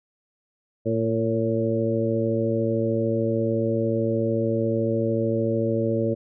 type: harmonic tone with a mistuned harmonic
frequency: 113.6 Hz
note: A#2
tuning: 44 cents flat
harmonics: 1 / 2 / 3 / 4 / 5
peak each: -27 / -27 / -27 / -27 / -27 dBFS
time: 0.85-6.15 s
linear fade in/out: 20 ms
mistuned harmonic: 5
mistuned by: -22 cents
effects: none